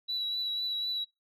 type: tone with vibrato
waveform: sine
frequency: 3928 Hz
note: B7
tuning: 10 cents flat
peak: -29 dBFS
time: 0.08-1.05 s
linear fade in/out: 20 ms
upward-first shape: triangle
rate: 4 Hz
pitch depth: 24 cents each way
effects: noise-tail reverb RT60 0.2 s tail -21 dB re dry + tanh soft clip ceiling -26 dBFS